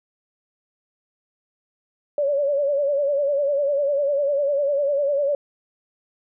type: tone with vibrato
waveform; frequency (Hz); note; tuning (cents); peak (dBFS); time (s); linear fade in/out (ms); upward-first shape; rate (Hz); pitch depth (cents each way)
sine; 568; C#5; +42; -18; 2.18-5.35; 2; sine; 10; 70
effects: none